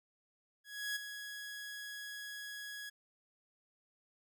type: tone with ADSR envelope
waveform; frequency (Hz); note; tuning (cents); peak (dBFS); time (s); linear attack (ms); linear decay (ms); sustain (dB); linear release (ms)
sawtooth; 1669; G#6; +8; -31; 0.64-2.9; 320; 12; -9; 13
effects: none